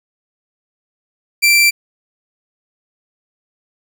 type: tone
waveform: sawtooth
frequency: 2349 Hz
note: D7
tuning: in tune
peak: -5 dBFS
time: 1.42-1.71 s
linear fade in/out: 20 ms
effects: none